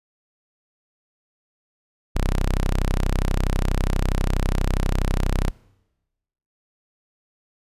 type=tone; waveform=sawtooth; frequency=32.27 Hz; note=C1; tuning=23 cents flat; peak=-15 dBFS; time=2.15-5.51 s; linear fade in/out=10 ms; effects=noise-tail reverb RT60 1.0 s tail -23 dB re dry + resampled to 32000 Hz